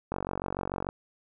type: click train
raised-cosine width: 1 ms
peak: -17 dBFS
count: 37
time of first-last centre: 0.12-0.889 s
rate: 46.8 Hz
effects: none